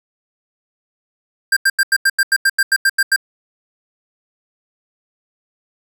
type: tone bursts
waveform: square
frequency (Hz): 1587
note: G6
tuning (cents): +21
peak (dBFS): -11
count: 13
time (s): 1.52-3.162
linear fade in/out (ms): 5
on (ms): 46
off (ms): 87
effects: none